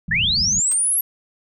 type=low-pass noise; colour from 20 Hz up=white; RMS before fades=-29 dBFS; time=0.08-0.6 s; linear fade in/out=2 ms; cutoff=220 Hz; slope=96 dB/octave
type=linear sweep; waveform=sine; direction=up; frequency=1661.2 to 11610 Hz; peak=-16 dBFS; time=0.11-1.01 s; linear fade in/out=5 ms
type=noise with exponential decay; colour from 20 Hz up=white; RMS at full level=-29 dBFS; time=0.71-0.79 s; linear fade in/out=5 ms; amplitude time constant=16 ms
effects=none